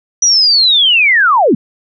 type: linear sweep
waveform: sine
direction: down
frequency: 5920 to 178 Hz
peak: -6 dBFS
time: 0.22-1.55 s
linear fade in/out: 5 ms
effects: none